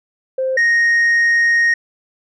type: tone pair in turn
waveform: sine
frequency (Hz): 523.3 / 1864.8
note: C5 / A#6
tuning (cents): 0 / 0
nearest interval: octave + minor seventh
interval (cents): 2200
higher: second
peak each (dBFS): -15 / -8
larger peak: second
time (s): 0.38-0.57 / 0.57-1.74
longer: second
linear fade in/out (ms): 5
effects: tanh soft clip ceiling -10 dBFS